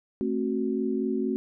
sine chord, F# diminished, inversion first, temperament just, 222 / 266.4 / 370 Hz, A3 / C4 / F#4, +16 / +31 / 0 cents, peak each -29 dBFS, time 0.21-1.36 s, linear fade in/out 0 ms, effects none

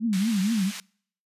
sine tone with vibrato, 207.7 Hz, G#3, in tune, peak -21 dBFS, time 0-0.72 s, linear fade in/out 50 ms, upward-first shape triangle, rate 4.3 Hz, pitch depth 240 cents each way
pink band-pass noise, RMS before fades -38 dBFS, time 0.13-0.8 s, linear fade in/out 0 ms, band 1900 to 9400 Hz, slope 12 dB/octave
effects noise-tail reverb RT60 0.6 s tail -26 dB re dry + resampled to 32000 Hz

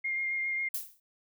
sine tone with vibrato, 2123 Hz, C7, 25 cents sharp, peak -29 dBFS, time 0.04-0.69 s, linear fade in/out 10 ms, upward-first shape sine, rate 7.4 Hz, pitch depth 14 cents each way
violet noise with exponential decay, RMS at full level -30 dBFS, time 0.74-1 s, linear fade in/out 5 ms, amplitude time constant 55 ms
effects none

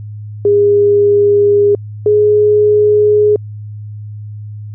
sine tone pair in turn, 408.5 / 419.3 Hz, G#4 / G#4, -29 / +17 cents, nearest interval unison, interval 46 cents, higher second, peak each -6 dBFS, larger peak neither, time 0.45-1.75 / 2.06-3.36 s, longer neither, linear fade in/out 2 ms, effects added 105 Hz sine -24 dBFS peak until 4.74 s

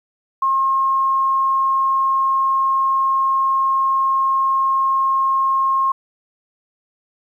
sine tone, 1073 Hz, C6, 43 cents sharp, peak -14 dBFS, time 0.42-5.92 s, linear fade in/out 5 ms, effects 9-bit

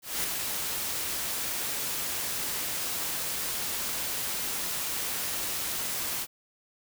white noise with ADSR envelope, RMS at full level -28 dBFS, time 0.02-6.27 s, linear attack 220 ms, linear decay 3 ms, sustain -4 dB, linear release 51 ms, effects none

